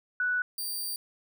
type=tone pair in turn; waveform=sine / 10% pulse; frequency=1480 / 4682 Hz; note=F#6 / D8; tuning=0 / -6 cents; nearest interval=octave + minor sixth; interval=1994 cents; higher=second; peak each=-25 dBFS; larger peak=neither; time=0.2-0.42 / 0.58-0.96 s; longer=second; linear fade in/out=2 ms; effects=none